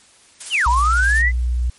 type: noise with tremolo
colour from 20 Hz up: blue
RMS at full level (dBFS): -27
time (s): 0.4-1.22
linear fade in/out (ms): 10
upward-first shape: triangle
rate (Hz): 16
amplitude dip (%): 40
type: linear two-way sweep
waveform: sine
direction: down then up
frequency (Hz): 3225 to 919 to 2048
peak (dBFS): -14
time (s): 0.5-1.32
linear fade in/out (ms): 50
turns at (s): 0.68
type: tone with pitch glide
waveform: sine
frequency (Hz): 60.4 to 60.82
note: B1 to B1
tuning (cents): -38 to -26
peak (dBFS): -16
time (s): 0.66-1.7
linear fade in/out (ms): 5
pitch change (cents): +12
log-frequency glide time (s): 0.98-1.2
effects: white hiss -50 dBFS RMS until 1.78 s + MP3 48 kbps